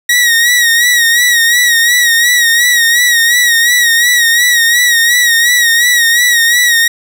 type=tone with vibrato; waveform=sawtooth; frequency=1898 Hz; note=A#6; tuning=31 cents sharp; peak=-3 dBFS; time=0.09-6.88 s; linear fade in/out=5 ms; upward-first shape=sine; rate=2.8 Hz; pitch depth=58 cents each way; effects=none